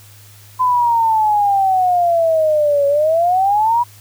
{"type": "exponential two-way sweep", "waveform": "sine", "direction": "down then up", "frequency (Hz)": [1020, 559, 978], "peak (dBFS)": -11, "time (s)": [0.59, 3.84], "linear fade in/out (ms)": 20, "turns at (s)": 2.87, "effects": ["added 103 Hz sine -42 dBFS peak until 4 s", "white hiss -45 dBFS RMS until 4 s"]}